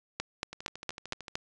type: two click trains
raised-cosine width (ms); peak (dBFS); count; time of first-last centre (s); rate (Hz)
0.2; -14 / -24; 6 / 11; 0.2-1.355 / 0.53-1.282; 4.33 / 13.3
effects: resampled to 22050 Hz